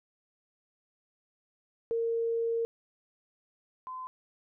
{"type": "tone pair in turn", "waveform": "sine", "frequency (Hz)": [460.3, 1025.6], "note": ["A#4", "C6"], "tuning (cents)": [-22, -35], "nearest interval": "octave + major second", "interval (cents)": 1387, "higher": "second", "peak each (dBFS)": [-27, -37], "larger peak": "first", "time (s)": [[1.91, 2.65], [3.87, 4.07]], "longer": "first", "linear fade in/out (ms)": 0, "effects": []}